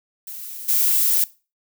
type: noise with level steps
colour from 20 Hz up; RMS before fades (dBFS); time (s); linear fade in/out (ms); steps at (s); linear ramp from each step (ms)
violet; -34 / -18; 0.27-1.24; 2; 0.68; 10
effects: noise-tail reverb RT60 0.3 s tail -19 dB re dry